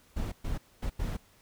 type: noise bursts at uneven times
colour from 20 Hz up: brown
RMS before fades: -32 dBFS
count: 4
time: 0.16-0.32 / 0.44-0.58 / 0.82-0.9 / 0.99-1.17 s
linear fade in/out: 10 ms
effects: pink hiss -62 dBFS RMS until 1.41 s